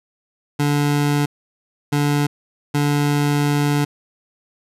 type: tone bursts at uneven times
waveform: 25% pulse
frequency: 145.4 Hz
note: D3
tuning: 17 cents flat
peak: -12 dBFS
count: 3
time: 0.59-1.26 / 1.92-2.27 / 2.74-3.85 s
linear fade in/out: 10 ms
effects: resampled to 32000 Hz